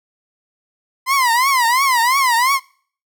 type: tone with vibrato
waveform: 30% pulse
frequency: 1012 Hz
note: B5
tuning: 42 cents sharp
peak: -10 dBFS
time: 1.06-2.6 s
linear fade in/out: 50 ms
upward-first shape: triangle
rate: 2.9 Hz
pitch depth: 200 cents each way
effects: noise-tail reverb RT60 0.5 s tail -24 dB re dry